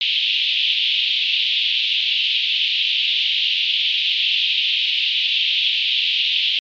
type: band-pass noise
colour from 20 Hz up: white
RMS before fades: -19 dBFS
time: 0.01-6.59 s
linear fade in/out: 2 ms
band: 2700 to 3600 Hz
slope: 48 dB/octave
effects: MP3 64 kbps